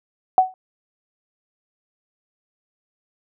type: tone with exponential decay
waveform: sine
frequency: 748 Hz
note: F#5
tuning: 19 cents sharp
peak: -6 dBFS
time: 0.38-0.54 s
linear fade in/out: 1 ms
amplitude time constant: 34 ms
effects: none